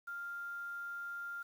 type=tone with quantisation; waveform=sine; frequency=1396.9 Hz; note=F6; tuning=in tune; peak=-40 dBFS; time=0.07-1.43 s; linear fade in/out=10 ms; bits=10; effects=none